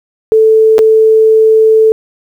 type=tone with dropouts; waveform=sine; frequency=440 Hz; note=A4; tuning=in tune; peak=-3 dBFS; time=0.32-1.92 s; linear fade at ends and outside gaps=0 ms; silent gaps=0.782-0.79 s; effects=7-bit